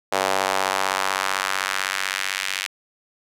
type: tone with high-pass filter sweep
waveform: sawtooth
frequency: 95.8 Hz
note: G2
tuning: 39 cents flat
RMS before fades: -24 dBFS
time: 0.12-2.67 s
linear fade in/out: 10 ms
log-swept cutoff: 630 to 2300 Hz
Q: 1.4
effects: low-pass 12000 Hz 12 dB/octave